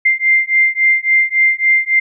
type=beating tone pair; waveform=sine; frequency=2093 / 2096.6 Hz; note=C7 / C7; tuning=0 / +3 cents; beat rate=3.6 Hz; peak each=-13 dBFS; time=0.05-2 s; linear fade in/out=10 ms; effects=none